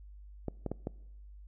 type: clicks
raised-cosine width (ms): 2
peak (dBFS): -21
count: 4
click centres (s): 0.483 / 0.663 / 0.716 / 0.871
effects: noise-tail reverb RT60 0.9 s tail -23 dB re dry + added 50 Hz sine -48 dBFS peak until 1.47 s